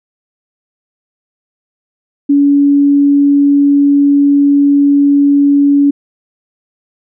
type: tone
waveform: sine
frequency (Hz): 283.8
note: C#4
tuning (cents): +41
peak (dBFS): -5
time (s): 2.29-5.91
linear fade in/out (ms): 10
effects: none